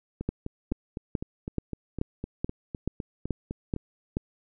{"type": "two click trains", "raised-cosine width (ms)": 3, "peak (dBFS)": [-14, -20], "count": [10, 15], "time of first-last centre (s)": [[0.29, 4.169], [0.21, 3.763]], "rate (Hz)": [2.32, 3.94], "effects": []}